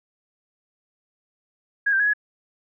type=tone with pitch steps; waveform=sine; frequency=1648 / 1570 / 1669 / 1685 Hz; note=G#6 / G6 / G#6 / G#6; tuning=-14 / +2 / +8 / +25 cents; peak=-17 dBFS; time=1.86-2.136 s; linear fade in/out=10 ms; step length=69 ms; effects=none